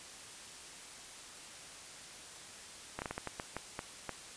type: slowing click train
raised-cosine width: 0.5 ms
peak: -22 dBFS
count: 10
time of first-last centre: 2.99-4.093 s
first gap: 29 ms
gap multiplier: 1.34
effects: white hiss -50 dBFS RMS until 4.36 s + resampled to 22050 Hz